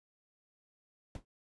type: noise with exponential decay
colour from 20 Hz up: brown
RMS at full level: -38 dBFS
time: 1.15-1.25 s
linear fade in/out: 2 ms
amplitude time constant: 20 ms
effects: resampled to 24000 Hz